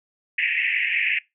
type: band-pass noise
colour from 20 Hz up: white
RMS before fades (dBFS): -23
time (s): 0.38-1.19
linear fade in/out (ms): 5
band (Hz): 1800 to 2700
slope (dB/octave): 96
effects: noise-tail reverb RT60 0.2 s tail -22 dB re dry